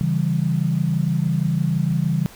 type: chord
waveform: sine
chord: C# diminished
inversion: none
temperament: equal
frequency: 138.59 / 164.81 / 196 Hz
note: C#3 / E3 / G3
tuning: 0 / 0 / 0 cents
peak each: -22 / -20 / -25 dBFS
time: 0.01-2.26 s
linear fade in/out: 0 ms
effects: pink hiss -44 dBFS RMS until 2.35 s